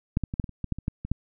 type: clicks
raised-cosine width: 5 ms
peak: -10 / -15 / -19 / -12 / -18 / -28 / -17 / -13 / -23 / -14 / -21 / -12 dBFS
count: 12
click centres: 0.171 / 0.237 / 0.339 / 0.398 / 0.442 / 0.493 / 0.643 / 0.723 / 0.786 / 0.881 / 1.05 / 1.116 s
effects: none